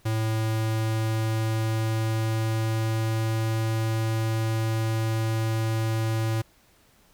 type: tone with pitch glide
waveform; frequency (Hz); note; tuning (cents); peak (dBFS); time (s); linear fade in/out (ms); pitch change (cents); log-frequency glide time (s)
square; 110.6 to 111.56; A2 to A2; +9 to +24; -24; 0.05-6.42; 10; +15; 0.36-3.58
effects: pink hiss -60 dBFS RMS until 7.13 s